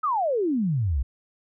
sine exponential sweep, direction down, 1318.5 to 58.4 Hz, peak -21 dBFS, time 0.03-1.03 s, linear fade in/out 10 ms, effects none

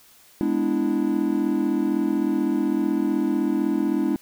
triangle chord, E dominant seventh, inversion first, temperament equal with one note detuned, 207.7 / 250.1 / 293.7 / 329.6 Hz, G#3 / B3 / D4 / E4, 0 / +22 / 0 / 0 cents, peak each -25 / -25 / -22 / -23 dBFS, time 0.41-4.16 s, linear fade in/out 0 ms, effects white hiss -53 dBFS RMS until 4.21 s

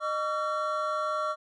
triangle tone cluster, 614 / 1135 / 1361 Hz, D#5 / C#6 / F6, -23 / +41 / -45 cents, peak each -30 dBFS, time 0-1.36 s, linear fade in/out 50 ms, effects resampled to 24000 Hz

